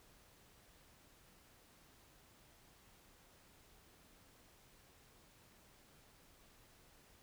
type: silence
effects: pink hiss -66 dBFS RMS until 7.22 s